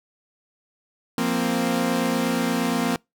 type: chord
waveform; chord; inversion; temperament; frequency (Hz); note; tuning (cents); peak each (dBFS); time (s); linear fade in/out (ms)
sawtooth; F suspended fourth; none; equal; 174.61 / 233.1 / 261.6; F3 / Bb3 / C4; 0 / 0 / 0; -24 / -20 / -21; 1.18-2.96; 2
effects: noise-tail reverb RT60 0.2 s tail -26 dB re dry